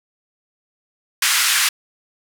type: band-pass noise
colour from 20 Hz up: pink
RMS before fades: -17 dBFS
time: 1.22-1.69 s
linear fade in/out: 5 ms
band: 1400 to 13000 Hz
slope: 24 dB/octave
effects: none